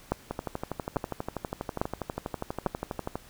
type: two click trains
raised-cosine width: 1 ms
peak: -11 / -17 dBFS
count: 4 / 36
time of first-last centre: 0.12-2.662 / 0.31-3.156 s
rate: 1.18 / 12.3 Hz
effects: pink hiss -53 dBFS RMS until 3.29 s